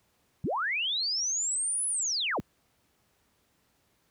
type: linear two-way sweep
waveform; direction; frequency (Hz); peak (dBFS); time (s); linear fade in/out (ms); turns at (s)
sine; up then down; 103.1 to 10310 to 103.1; -27; 0.44-2.4; 0; 1.87
effects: pink hiss -70 dBFS RMS until 4.1 s + high-pass 60 Hz 12 dB/octave